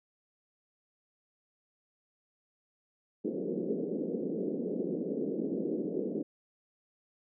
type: band-pass noise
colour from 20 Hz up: white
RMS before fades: -34 dBFS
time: 3.24-6.23 s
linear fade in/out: 10 ms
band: 180 to 480 Hz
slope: 48 dB/octave
effects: none